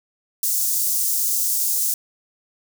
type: high-pass noise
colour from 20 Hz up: white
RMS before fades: -21 dBFS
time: 0.43-1.94 s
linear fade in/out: 2 ms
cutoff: 5800 Hz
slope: 24 dB/octave
effects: none